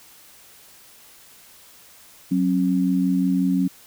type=tone pair together; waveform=sine; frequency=185.3 / 271 Hz; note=F#3 / C#4; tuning=+3 / -39 cents; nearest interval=perfect fifth; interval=658 cents; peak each=-20 / -20 dBFS; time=2.31-3.68 s; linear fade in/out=10 ms; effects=white hiss -49 dBFS RMS until 3.86 s